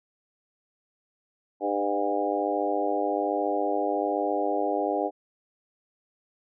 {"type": "harmonic tone with a mistuned harmonic", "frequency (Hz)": 101.2, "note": "G#2", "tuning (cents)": -44, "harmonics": [3, 4, 5, 6, 7, 8], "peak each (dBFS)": [-31, -31, -31, -31, -31, -31], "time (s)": [1.6, 5.11], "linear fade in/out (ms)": 50, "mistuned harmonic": 7, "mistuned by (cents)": 17, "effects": []}